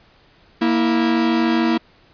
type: tone pair together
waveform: 45% pulse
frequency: 233.8 / 326.9 Hz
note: A#3 / E4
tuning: +5 / -14 cents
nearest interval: tritone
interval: 581 cents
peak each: -18 dBFS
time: 0.61-1.78 s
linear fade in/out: 10 ms
effects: pink hiss -53 dBFS RMS until 2.13 s + resampled to 11025 Hz